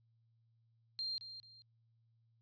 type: tone with echo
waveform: sine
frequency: 4186 Hz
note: C8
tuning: in tune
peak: -37 dBFS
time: 0.99-1.18 s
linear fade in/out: 0 ms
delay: 220 ms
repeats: 2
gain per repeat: -10 dB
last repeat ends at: 1.62 s
effects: added 114 Hz sine -70 dBFS peak until 2.41 s + resampled to 11025 Hz